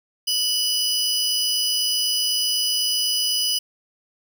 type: tone pair together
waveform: 35% pulse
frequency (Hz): 2960 / 4978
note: F#7 / D#8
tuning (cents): 0 / 0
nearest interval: major sixth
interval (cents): 900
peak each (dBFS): -21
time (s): 0.27-3.59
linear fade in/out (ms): 10
effects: none